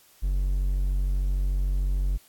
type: tone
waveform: triangle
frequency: 46.76 Hz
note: F#1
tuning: 19 cents sharp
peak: -20 dBFS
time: 0.22-2.18 s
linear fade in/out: 20 ms
effects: white hiss -57 dBFS RMS until 2.28 s + AAC 64 kbps